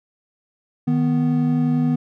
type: tone pair together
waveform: triangle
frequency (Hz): 155.56 / 246.9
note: D#3 / B3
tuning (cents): 0 / 0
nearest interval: minor sixth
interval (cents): 800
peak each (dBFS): -18 / -16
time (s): 0.87-1.96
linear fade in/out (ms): 10
effects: none